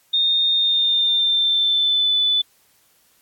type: tone with pitch glide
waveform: sine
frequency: 3664 to 3490 Hz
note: A#7 to A7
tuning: -31 to -15 cents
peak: -15 dBFS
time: 0.13-2.42 s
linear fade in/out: 10 ms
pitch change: -84 cents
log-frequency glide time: 0.53-2.19 s
effects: white hiss -59 dBFS RMS until 3.21 s + AAC 64 kbps